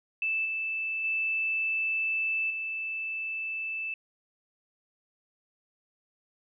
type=tone with level steps; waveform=sine; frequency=2637 Hz; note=E7; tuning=in tune; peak=-26 / -29 / -26 / -31 dBFS; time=0.22-3.94 s; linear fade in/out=2 ms; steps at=0.45 / 1.04 / 2.5 s; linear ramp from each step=5 ms; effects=none